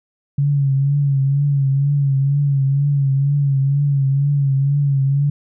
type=tone with vibrato; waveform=sine; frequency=139.6 Hz; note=C#3; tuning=13 cents sharp; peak=-13 dBFS; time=0.38-5.3 s; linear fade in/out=5 ms; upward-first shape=triangle; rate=2.1 Hz; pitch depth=63 cents each way; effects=none